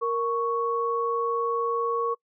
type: tone pair together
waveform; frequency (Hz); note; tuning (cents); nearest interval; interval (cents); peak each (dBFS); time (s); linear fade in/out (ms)
sine; 466.2 / 1110.5; A#4 / C#6; 0 / +3; octave + minor third; 1503; -26; 0.01-2.15; 20
effects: noise-tail reverb RT60 0.1 s tail -26 dB re dry